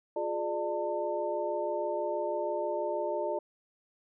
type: tone cluster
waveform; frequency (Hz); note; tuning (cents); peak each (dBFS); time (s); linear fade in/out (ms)
sine; 353.5 / 419.7 / 597 / 897; F4 / G#4 / D5 / A5; +21 / +18 / +28 / +33; -36 / -37 / -32 / -37; 0.16-3.39; 5
effects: none